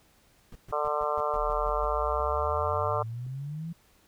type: noise bursts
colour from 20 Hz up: brown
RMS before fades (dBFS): -43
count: 9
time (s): 0.52-1.857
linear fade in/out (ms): 2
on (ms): 33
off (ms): 130
type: harmonic tone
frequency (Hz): 149.1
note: D3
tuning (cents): +27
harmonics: 3 / 4 / 5 / 6 / 7 / 8 / 9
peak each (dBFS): -34 / -31 / -35 / -37 / -33 / -32 / -38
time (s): 0.72-3.03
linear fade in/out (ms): 10
type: exponential sweep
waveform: sine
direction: up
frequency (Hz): 37.68 to 170.5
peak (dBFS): -33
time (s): 1.35-3.73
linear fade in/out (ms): 10
type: click train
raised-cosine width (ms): 3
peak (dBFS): -40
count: 4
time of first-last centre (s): 1.67-3.266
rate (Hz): 1.88
effects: pink hiss -63 dBFS RMS until 4.07 s